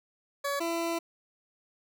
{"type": "tone pair in turn", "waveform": "20% pulse", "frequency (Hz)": [565, 335.2], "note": ["C#5", "E4"], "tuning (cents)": [33, 29], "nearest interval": "major sixth", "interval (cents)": 904, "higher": "first", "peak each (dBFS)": -24, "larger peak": "neither", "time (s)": [[0.44, 0.6], [0.6, 0.99]], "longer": "second", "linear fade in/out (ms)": 10, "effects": []}